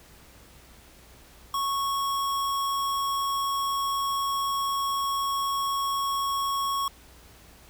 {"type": "tone", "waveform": "square", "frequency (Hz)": 1104, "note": "C#6", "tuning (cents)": -7, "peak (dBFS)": -26, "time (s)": [1.54, 6.88], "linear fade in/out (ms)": 2, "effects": ["added 60 Hz sine -55 dBFS peak until 7.69 s", "pink hiss -53 dBFS RMS until 7.69 s"]}